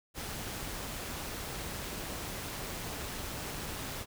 pink noise with amplitude modulation, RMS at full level -38 dBFS, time 0.14-4.06 s, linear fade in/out 50 ms, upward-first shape sine, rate 195 Hz, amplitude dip 35%, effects none

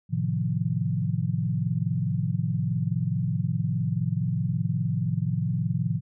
sine chord, F dominant seventh, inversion first, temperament equal, 110 / 130.81 / 155.56 / 174.61 Hz, A2 / C3 / Eb3 / F3, 0 / 0 / 0 / 0 cents, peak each -29 dBFS, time 0.09-6.01 s, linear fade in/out 50 ms, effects none

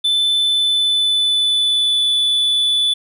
triangle tone with pitch glide, 3520 to 3472 Hz, A7 to A7, 0 to -24 cents, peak -12 dBFS, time 0.04-2.94 s, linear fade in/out 10 ms, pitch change -24 cents, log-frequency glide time 0.37-2.09 s, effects none

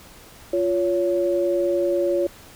sine tone pair together, 349.2 / 561.3 Hz, F4 / C#5, 0 / +22 cents, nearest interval minor sixth, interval 822 cents, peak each -21 dBFS, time 0.53-2.27 s, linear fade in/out 5 ms, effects pink hiss -46 dBFS RMS until 2.55 s

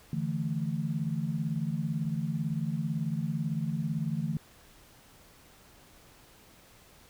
sine chord, D suspended second, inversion none, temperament equal, 146.83 / 164.81 / 220 Hz, D3 / E3 / A3, 0 / 0 / 0 cents, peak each -33 / -32 / -35 dBFS, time 0.13-4.37 s, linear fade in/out 2 ms, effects pink hiss -57 dBFS RMS until 7.09 s

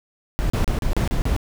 brown noise bursts, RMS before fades -20 dBFS, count 7, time 0.39-1.364 s, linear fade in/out 0 ms, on 110 ms, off 34 ms, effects none

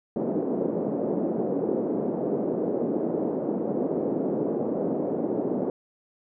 white band-pass noise, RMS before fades -27 dBFS, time 0.16-5.7 s, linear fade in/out 2 ms, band 190 to 500 Hz, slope 24 dB/octave, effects none

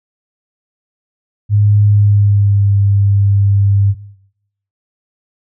sine tone with pitch glide, 103.5 to 99.97 Hz, G#2 to G2, -5 to +34 cents, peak -7 dBFS, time 1.49-3.95 s, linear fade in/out 50 ms, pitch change -61 cents, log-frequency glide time 1.84-2.78 s, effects noise-tail reverb RT60 0.8 s tail -20 dB re dry

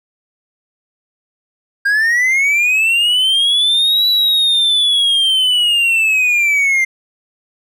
triangle linear two-way sweep, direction up then down, 1598 to 3951 to 2083 Hz, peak -9 dBFS, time 1.85-6.85 s, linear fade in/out 10 ms, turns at 4.08 s, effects none

